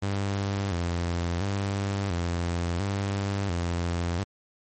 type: tone with vibrato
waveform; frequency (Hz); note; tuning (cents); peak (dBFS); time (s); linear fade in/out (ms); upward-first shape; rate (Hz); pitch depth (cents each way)
sawtooth; 92.5; F#2; 0; -22; 0.02-4.24; 10; square; 0.72; 120
effects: MP3 32 kbps